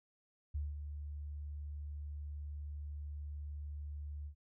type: tone with ADSR envelope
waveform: sine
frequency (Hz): 73.42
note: D2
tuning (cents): 0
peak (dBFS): -34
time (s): 0.54-4.35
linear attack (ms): 13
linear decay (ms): 190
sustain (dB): -7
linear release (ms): 90
effects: none